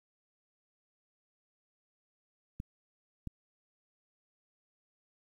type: clicks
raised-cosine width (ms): 5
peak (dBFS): -26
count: 2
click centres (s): 2.601 / 3.273
effects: 10-bit